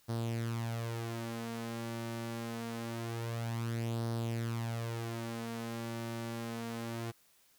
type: tone with flanger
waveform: sawtooth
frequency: 115.6 Hz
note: A#2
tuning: 14 cents flat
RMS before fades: -38 dBFS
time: 0.08-7.12 s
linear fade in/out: 20 ms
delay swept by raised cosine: 0.2 to 5.3 ms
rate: 0.25 Hz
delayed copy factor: +0.6
effects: white hiss -67 dBFS RMS until 7.58 s